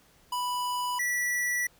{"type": "tone pair in turn", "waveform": "square", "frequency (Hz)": [987.8, 1954], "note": ["B5", "B6"], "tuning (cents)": [0, -19], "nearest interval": "octave", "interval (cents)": 1181, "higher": "second", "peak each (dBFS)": [-29, -27], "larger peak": "second", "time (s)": [[0.32, 0.99], [0.99, 1.67]], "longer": "second", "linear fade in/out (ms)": 5, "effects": ["pink hiss -61 dBFS RMS until 1.79 s"]}